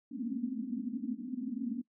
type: band-pass noise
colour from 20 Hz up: pink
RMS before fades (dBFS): -37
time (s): 0.11-1.82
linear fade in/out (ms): 10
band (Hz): 220 to 270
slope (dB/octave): 96
effects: noise-tail reverb RT60 0.1 s tail -21 dB re dry